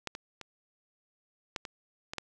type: clicks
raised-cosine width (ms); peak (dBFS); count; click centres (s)
0.2; -17 / -22 / -25 / -16 / -22 / -20 / -17; 7; 0.073 / 0.151 / 0.413 / 1.562 / 1.652 / 2.135 / 2.183
effects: none